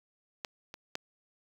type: clicks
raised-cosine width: 0.2 ms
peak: -18 / -25 / -16 dBFS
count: 3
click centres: 0.448 / 0.741 / 0.954 s
effects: high-pass 150 Hz 12 dB/octave + 7-bit